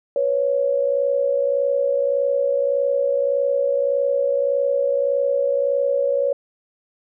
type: tone pair together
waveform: sine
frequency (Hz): 493.9 / 555.6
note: B4 / C#5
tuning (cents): 0 / +4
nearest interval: major second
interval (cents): 204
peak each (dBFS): -22 / -18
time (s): 0.16-6.33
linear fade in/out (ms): 2
effects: none